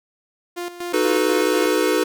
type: tone with tremolo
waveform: sawtooth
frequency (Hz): 350.3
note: F4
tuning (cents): +5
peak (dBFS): -22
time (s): 0.56-1.79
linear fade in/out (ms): 20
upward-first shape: square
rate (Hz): 4.1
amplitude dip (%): 70
type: chord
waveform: square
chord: B dominant seventh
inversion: first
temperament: equal with one note detuned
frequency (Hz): 311.1 / 370 / 434.7 / 493.9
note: D#4 / F#4 / A4 / B4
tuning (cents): 0 / 0 / -21 / 0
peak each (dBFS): -23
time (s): 0.93-2.04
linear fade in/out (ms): 10
effects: none